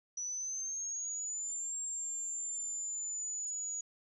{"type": "exponential two-way sweep", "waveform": "sine", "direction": "up then down", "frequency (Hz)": [5880, 7459, 6800], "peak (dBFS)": -36, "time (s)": [0.17, 3.81], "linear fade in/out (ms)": 5, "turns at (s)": 1.77, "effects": []}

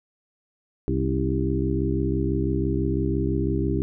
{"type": "harmonic tone with a mistuned harmonic", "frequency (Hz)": 66, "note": "C2", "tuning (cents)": 16, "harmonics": [1, 2, 3, 4, 5, 6], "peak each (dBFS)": [-27, -27, -31, -29, -28, -29], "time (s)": [0.88, 3.82], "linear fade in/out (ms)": 0, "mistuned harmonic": 4, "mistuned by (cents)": 62, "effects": []}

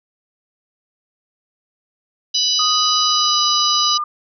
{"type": "harmonic tone", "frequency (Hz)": 987.8, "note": "B5", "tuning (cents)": 0, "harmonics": [3, 4, 5, 6], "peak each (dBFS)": [-22, -20, -18, -24], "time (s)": [2.34, 3.98], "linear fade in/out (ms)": 10}
{"type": "tone with pitch glide", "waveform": "sine", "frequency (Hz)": [1244.5, 1203.5], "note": ["D#6", "D6"], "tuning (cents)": [0, 42], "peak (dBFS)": -19, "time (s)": [2.59, 4.04], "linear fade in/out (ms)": 5, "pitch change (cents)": -58, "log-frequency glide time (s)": [3.05, 3.42]}
{"effects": []}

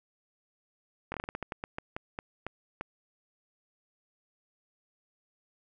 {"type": "slowing click train", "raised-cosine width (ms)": 0.5, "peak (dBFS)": -20, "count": 15, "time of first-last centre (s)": [1.12, 2.81], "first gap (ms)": 21, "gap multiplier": 1.24, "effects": []}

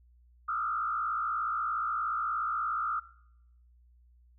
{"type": "tone with frequency modulation", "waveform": "sine", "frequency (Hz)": 1298, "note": "E6", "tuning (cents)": -27, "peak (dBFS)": -29, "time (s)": [0.48, 3], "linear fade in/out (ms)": 10, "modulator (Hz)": 56.9, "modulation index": 1.7, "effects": ["noise-tail reverb RT60 0.8 s tail -20 dB re dry", "added 60 Hz sine -58 dBFS peak until 4.38 s"]}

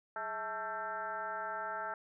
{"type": "tone with frequency modulation", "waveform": "sine", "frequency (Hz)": 1108.7, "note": "C#6", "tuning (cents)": 0, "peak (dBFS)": -36, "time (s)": [0.16, 1.94], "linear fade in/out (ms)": 2, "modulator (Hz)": 230, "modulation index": 2.2, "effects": []}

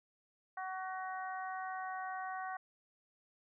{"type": "harmonic tone", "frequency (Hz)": 375.1, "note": "F#4", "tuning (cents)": 24, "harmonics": [2, 3, 4, 5], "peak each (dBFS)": [-41, -45, -47, -49], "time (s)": [0.57, 2.57], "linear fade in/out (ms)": 5, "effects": []}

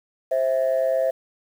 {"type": "tone pair together", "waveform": "sine", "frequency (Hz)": [526.9, 656], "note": ["C5", "E5"], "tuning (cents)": [12, -9], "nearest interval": "major third", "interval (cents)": 379, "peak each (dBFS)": [-20, -20], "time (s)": [0.31, 1.11], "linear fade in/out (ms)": 10, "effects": ["tanh soft clip ceiling -14 dBFS", "8-bit"]}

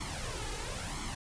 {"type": "noise with flanger", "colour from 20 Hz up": "pink", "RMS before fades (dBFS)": -38, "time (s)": [0, 1.15], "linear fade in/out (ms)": 10, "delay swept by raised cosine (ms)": [0.91, 2.41], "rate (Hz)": 0.99, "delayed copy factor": 0.65, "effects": ["resampled to 22050 Hz"]}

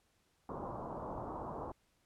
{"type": "low-pass noise", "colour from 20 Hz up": "white", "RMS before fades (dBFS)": -43, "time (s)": [0.49, 1.72], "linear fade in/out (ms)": 2, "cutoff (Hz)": 1100, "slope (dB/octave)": 48, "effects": ["pink hiss -75 dBFS RMS until 2.05 s", "low-pass 12000 Hz 12 dB/octave"]}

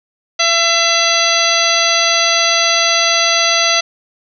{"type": "harmonic tone", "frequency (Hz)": 673, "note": "E5", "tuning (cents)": 36, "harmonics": [1, 2, 3, 4, 5, 6, 7, 9], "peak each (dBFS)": [-19, -19, -19, -19, -19, -19, -19, -19], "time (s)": [0.39, 3.81], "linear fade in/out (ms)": 10, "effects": []}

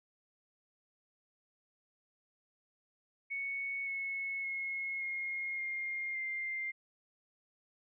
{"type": "tone with pitch steps", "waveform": "sine", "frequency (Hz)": [2217, 2193, 2169, 2145, 2122, 2099], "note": ["C#7", "C#7", "C#7", "C7", "C7", "C7"], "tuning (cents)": [0, -19, -38, 42, 24, 5], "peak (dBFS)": -35, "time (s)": [3.3, 6.72], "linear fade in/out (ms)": 20, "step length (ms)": 570, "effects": []}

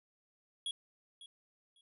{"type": "tone with echo", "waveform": "square", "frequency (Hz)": 3330, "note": "G#7", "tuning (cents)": 4, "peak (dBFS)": -36, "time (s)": [0.66, 0.71], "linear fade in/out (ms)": 2, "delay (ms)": 550, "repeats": 2, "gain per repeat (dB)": -15, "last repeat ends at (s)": 1.81, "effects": ["resampled to 32000 Hz"]}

